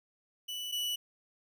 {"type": "tone pair in turn", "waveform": "40% pulse", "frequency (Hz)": [2968, 2956], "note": ["F#7", "F#7"], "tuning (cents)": [5, -2], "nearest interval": "unison", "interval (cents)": 7, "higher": "first", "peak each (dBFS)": [-36, -31], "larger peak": "second", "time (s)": [[0.48, 0.72], [0.72, 0.96]], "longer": "neither", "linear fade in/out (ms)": 10, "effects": []}